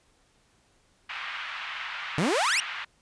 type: band-pass noise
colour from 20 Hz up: white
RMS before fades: -36 dBFS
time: 1.09-2.85 s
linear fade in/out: 10 ms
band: 990 to 2800 Hz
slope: 24 dB/octave
type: exponential sweep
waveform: sawtooth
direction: up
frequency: 138.59 to 2960 Hz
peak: -19 dBFS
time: 2.18-2.6 s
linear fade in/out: 0 ms
effects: pink hiss -65 dBFS RMS until 3.01 s + resampled to 22050 Hz